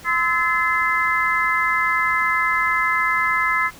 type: harmonic tone with a mistuned harmonic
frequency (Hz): 343.7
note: F4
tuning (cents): -28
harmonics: 3 / 4 / 5 / 6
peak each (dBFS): -24 / -22 / -23 / -21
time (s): 0.04-3.71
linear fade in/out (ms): 50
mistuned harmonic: 4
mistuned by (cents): -93
effects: pink hiss -43 dBFS RMS until 3.79 s